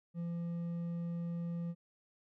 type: tone with hard clipping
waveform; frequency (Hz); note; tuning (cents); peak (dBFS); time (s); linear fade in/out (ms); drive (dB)
triangle; 170.5; F3; -41; -37; 0.14-1.75; 50; 7
effects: none